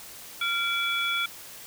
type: tone cluster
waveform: sine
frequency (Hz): 1386 / 2318 / 3389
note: F6 / D7 / G#7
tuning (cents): -14 / -23 / +34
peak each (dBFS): -29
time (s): 0.41-1.26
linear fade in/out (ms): 5
effects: white hiss -44 dBFS RMS until 1.66 s